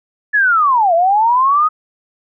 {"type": "linear two-way sweep", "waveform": "sine", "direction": "down then up", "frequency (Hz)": [1741, 653, 1268], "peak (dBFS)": -9, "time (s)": [0.33, 1.69], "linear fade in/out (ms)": 20, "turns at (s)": 0.94, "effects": []}